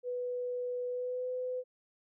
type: tone with pitch glide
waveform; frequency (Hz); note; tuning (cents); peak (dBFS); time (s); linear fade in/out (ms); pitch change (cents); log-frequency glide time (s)
sine; 493.9 to 504.6; B4 to B4; 0 to +37; -33; 0.03-1.64; 50; +37; 0.88-1.29
effects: none